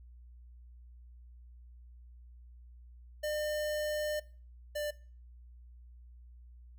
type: tone pair in turn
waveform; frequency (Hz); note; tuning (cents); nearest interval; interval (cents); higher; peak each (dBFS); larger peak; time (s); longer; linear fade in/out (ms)
square; 603 / 593.7; D5 / D5; +46 / +19; unison; 27; first; -33 / -34; first; 3.23-4.2 / 4.75-4.91; first; 10
effects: noise-tail reverb RT60 0.4 s tail -20 dB re dry + added 60 Hz sine -51 dBFS peak until 6.78 s